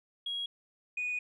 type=tone pair in turn; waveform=sine; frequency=3300 / 2472 Hz; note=G#7 / D#7; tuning=-12 / -12 cents; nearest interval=perfect fourth; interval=500 cents; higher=first; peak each=-32 / -30 dBFS; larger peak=second; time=0.26-0.46 / 0.97-1.19 s; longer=second; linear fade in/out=5 ms; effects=tanh soft clip ceiling -28 dBFS